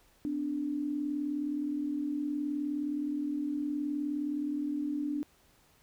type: tone pair together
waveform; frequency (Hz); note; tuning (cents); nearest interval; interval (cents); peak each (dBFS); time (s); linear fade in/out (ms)
sine; 254.4 / 293.7; C4 / D4; -48 / 0; major second; 248; -38 / -31; 0.25-5.23; 0
effects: pink hiss -65 dBFS RMS until 5.82 s